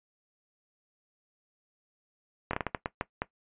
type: slowing click train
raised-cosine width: 0.5 ms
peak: -14 dBFS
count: 9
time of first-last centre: 2.51-3.219 s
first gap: 23 ms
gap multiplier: 1.37
effects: noise-tail reverb RT60 0.1 s tail -17 dB re dry + resampled to 8000 Hz